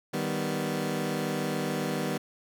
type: chord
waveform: 20% pulse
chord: Eb augmented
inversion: none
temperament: equal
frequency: 155.56 / 196 / 246.9 Hz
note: Eb3 / G3 / B3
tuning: 0 / 0 / 0 cents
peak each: -28 dBFS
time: 0.13-2.18 s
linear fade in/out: 10 ms
effects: none